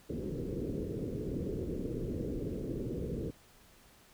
white low-pass noise, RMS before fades -37 dBFS, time 0.09-3.31 s, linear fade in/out 10 ms, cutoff 470 Hz, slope 48 dB/octave, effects pink hiss -61 dBFS RMS until 4.13 s

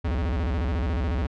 square tone with vibrato, 72.2 Hz, D2, 29 cents flat, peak -24 dBFS, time 0.04-1.27 s, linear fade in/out 10 ms, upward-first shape square, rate 14 Hz, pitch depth 290 cents each way, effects low-pass 3000 Hz 12 dB/octave

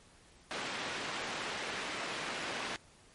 white band-pass noise, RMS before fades -39 dBFS, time 0.51-2.76 s, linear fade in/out 0 ms, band 170 to 2700 Hz, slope 12 dB/octave, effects pink hiss -61 dBFS RMS until 3.14 s + MP3 48 kbps

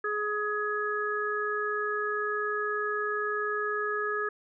harmonic tone, 419.5 Hz, G#4, 17 cents sharp, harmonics 1 / 3 / 4, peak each -32 / -32 / -32 dBFS, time 0.04-4.29 s, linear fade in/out 5 ms, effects none

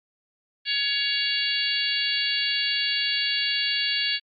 harmonic tone, 561 Hz, C#5, 21 cents sharp, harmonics 3 / 4 / 5 / 6 / 7 / 8, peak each -31 / -32 / -28 / -29 / -32 / -28 dBFS, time 0.65-4.2 s, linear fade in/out 50 ms, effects Opus 48 kbps

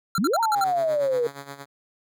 square tone bursts, 1365 Hz, F6, 40 cents flat, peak -23 dBFS, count 6, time 0.15-0.641 s, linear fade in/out 2 ms, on 31 ms, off 61 ms
sine exponential two-way sweep, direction up then down, 162.7 to 932.3 to 462.5 Hz, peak -20 dBFS, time 0.18-1.27 s, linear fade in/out 2 ms, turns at 0.4 s
5% pulse tone with tremolo, 140 Hz, C#3, 18 cents sharp, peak -23 dBFS, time 0.54-1.66 s, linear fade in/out 50 ms, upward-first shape sine, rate 8.5 Hz, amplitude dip 75%
effects none

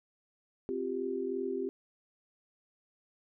sine chord, C suspended fourth, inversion none, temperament equal, 261.6 / 349.2 / 392 Hz, C4 / F4 / G4, 0 / 0 / 0 cents, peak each -38 / -38 / -34 dBFS, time 0.69-1.69 s, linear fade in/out 0 ms, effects none

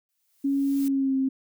blue noise with exponential growth, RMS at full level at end -39 dBFS, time 0.09-0.88 s, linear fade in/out 0 ms, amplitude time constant 170 ms
sine tone with pitch glide, 276.9 to 266.1 Hz, C#4 to C4, -2 to +29 cents, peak -21 dBFS, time 0.44-1.29 s, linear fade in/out 10 ms, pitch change -69 cents, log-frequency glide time 0.8-1.16 s
effects none

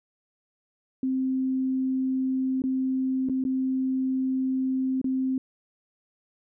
sine tone with dropouts, 261.6 Hz, C4, in tune, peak -23 dBFS, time 1.03-5.38 s, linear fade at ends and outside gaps 2 ms, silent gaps 2.62-2.638 / 3.288-3.296 / 3.44-3.45 / 5.015-5.043 s, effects none

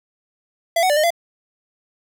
square tone with pitch steps, 673 / 744 / 588 / 612 / 682 Hz, E5 / F#5 / D5 / D#5 / F5, +36 / +9 / +2 / -29 / -41 cents, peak -15 dBFS, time 0.76-1.105 s, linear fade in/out 5 ms, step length 69 ms, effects none

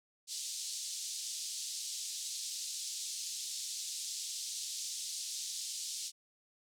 white band-pass noise, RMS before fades -41 dBFS, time 0.27-6.12 s, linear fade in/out 50 ms, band 3800 to 8100 Hz, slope 24 dB/octave, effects none

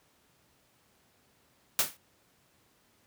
white noise with exponential decay, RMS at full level -22 dBFS, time 1.79-1.97 s, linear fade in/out 1 ms, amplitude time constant 38 ms, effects pink hiss -67 dBFS RMS until 3.06 s + high-pass 80 Hz 12 dB/octave

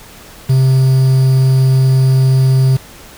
triangle tone with quantisation, 131.7 Hz, C3, 12 cents sharp, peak -5 dBFS, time 0.49-2.77 s, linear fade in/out 10 ms, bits 5, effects pink hiss -37 dBFS RMS until 3.17 s

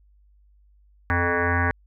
sine tone with frequency modulation, 784 Hz, G5, in tune, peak -19 dBFS, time 1.1-1.71 s, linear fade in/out 0 ms, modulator 174 Hz, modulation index 6.3, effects added 50 Hz sine -54 dBFS peak until 1.86 s

